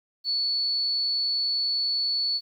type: tone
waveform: sine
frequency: 4435 Hz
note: C#8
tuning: in tune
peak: -23 dBFS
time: 0.24-2.41 s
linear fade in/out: 50 ms
effects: 10-bit